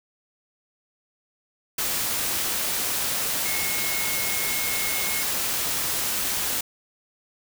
sine tone in noise, 2168 Hz, C#7, 39 cents flat, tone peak -31 dBFS, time 3.45-5.23 s, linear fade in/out 5 ms, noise white, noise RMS -26 dBFS, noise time 1.78-6.61 s, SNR -8 dB, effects none

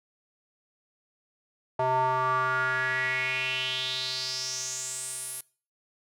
square tone with band-pass filter sweep, 129 Hz, C3, 24 cents flat, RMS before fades -29 dBFS, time 1.79-5.41 s, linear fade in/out 5 ms, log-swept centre 780 to 11000 Hz, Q 5.3, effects noise-tail reverb RT60 0.4 s tail -22 dB re dry

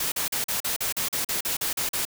white noise bursts, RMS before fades -27 dBFS, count 13, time 0-2.052 s, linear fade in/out 5 ms, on 120 ms, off 41 ms, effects none

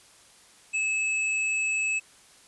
square tone, 2598 Hz, E7, 26 cents flat, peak -25 dBFS, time 0.73-2 s, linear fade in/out 20 ms, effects white hiss -55 dBFS RMS until 2.47 s + resampled to 24000 Hz

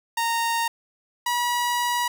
sawtooth tone pair in turn, 925 / 967 Hz, A#5 / B5, -14 / -37 cents, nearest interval minor second, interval 77 cents, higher second, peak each -18 dBFS, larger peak neither, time 0.17-0.68 / 1.26-2.08 s, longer second, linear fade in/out 5 ms, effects none

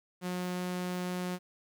sawtooth tone, 180.4 Hz, F#3, 44 cents flat, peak -29 dBFS, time 0.21-1.39 s, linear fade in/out 50 ms, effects 11-bit

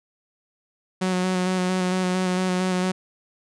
sawtooth tone with vibrato, 183.9 Hz, F#3, 10 cents flat, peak -17 dBFS, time 1.01-2.92 s, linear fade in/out 10 ms, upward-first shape square, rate 4.4 Hz, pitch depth 17 cents each way, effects resampled to 22050 Hz

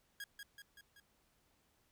sawtooth tone with echo, 1642 Hz, G#6, 20 cents flat, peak -40 dBFS, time 0.2-0.24 s, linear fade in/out 2 ms, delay 190 ms, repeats 4, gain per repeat -4 dB, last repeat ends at 1 s, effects pink hiss -75 dBFS RMS until 1.91 s

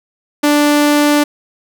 sawtooth tone, 293.7 Hz, D4, in tune, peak -5 dBFS, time 0.43-1.24 s, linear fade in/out 10 ms, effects none

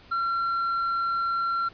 triangle tone, 1365 Hz, F6, 40 cents flat, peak -22 dBFS, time 0.11-1.69 s, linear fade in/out 10 ms, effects pink hiss -52 dBFS RMS until 1.73 s + resampled to 11025 Hz

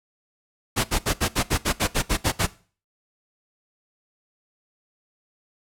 pink noise bursts, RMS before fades -21 dBFS, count 12, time 0.76-2.47 s, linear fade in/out 20 ms, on 82 ms, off 66 ms, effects noise-tail reverb RT60 0.4 s tail -19 dB re dry + low-pass 12000 Hz 12 dB/octave

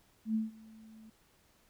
sine tone with ADSR envelope, 220 Hz, A3, in tune, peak -27 dBFS, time 0.25-1.1 s, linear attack 97 ms, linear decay 160 ms, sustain -24 dB, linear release 5 ms, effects pink hiss -68 dBFS RMS until 1.69 s

